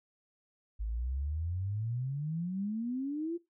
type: exponential sweep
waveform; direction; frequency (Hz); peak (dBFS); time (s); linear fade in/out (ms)
sine; up; 51.1 to 349.2; -32; 0.79-3.38; 20
effects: noise-tail reverb RT60 0.2 s tail -19 dB re dry